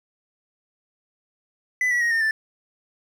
triangle tone with pitch steps, 2000 / 1938.6 / 1879 / 1821.3 / 1765.4 Hz, B6 / B6 / A#6 / A#6 / A6, +21 / -33 / +13 / -41 / +5 cents, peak -17 dBFS, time 1.81-2.31 s, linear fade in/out 2 ms, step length 100 ms, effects none

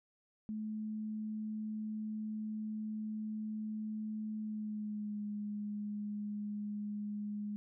sine tone with pitch glide, 215.4 to 207.8 Hz, A3 to G#3, -37 to +1 cents, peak -37 dBFS, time 0.49-7.56 s, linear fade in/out 0 ms, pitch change -62 cents, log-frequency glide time 4.39-5.22 s, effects none

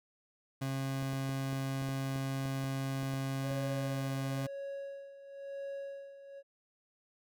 30% pulse tone, 134.9 Hz, C#3, 47 cents flat, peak -31 dBFS, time 0.61-4.47 s, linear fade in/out 10 ms
clicks, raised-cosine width 2 ms, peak -33 dBFS, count 12, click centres 1.025 / 1.132 / 1.293 / 1.53 / 1.821 / 1.889 / 2.16 / 2.456 / 2.641 / 3.031 / 3.138 / 3.511 s
triangle tone with tremolo, 554.4 Hz, C#5, in tune, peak -36 dBFS, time 3.42-6.43 s, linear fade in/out 50 ms, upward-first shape sine, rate 0.99 Hz, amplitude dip 75%
effects none

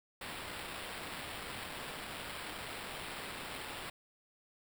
white noise with sample-and-hold, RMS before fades -44 dBFS, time 0.21-3.9 s, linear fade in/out 5 ms, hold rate 6300 Hz, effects none

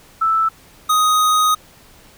sine / square tone pair in turn, 1318.5 / 1249.8 Hz, E6 / D#6, 0 / +7 cents, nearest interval minor second, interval 93 cents, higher first, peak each -13 dBFS, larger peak neither, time 0.21-0.49 / 0.89-1.55 s, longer second, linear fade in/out 10 ms, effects pink hiss -47 dBFS RMS until 2.17 s

